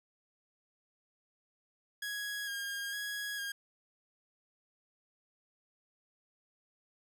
sawtooth tone with vibrato, 1641 Hz, G#6, 21 cents flat, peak -33 dBFS, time 2.02-3.52 s, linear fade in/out 5 ms, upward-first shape square, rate 1.1 Hz, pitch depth 23 cents each way, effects none

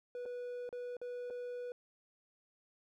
triangle tone with dropouts, 490.1 Hz, B4, 13 cents flat, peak -38 dBFS, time 0.15-1.72 s, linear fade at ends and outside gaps 1 ms, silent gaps 0.255-0.26 / 0.691-0.727 / 0.968-1.015 / 1.301-1.306 s, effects none

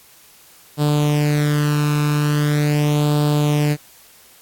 sawtooth tone with flanger, 148.1 Hz, D3, 15 cents sharp, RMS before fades -17 dBFS, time 0.77-3.77 s, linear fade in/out 50 ms, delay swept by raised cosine 0.24 to 0.77 ms, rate 0.41 Hz, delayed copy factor +0.7, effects white hiss -48 dBFS RMS until 4.41 s + AAC 64 kbps

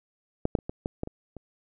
clicks, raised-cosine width 2 ms, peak -11 / -7 / -30 / -19 / -15 / -16 / -23 / -27 dBFS, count 8, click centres 0.454 / 0.552 / 0.588 / 0.695 / 0.859 / 1.034 / 1.074 / 1.367 s, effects none

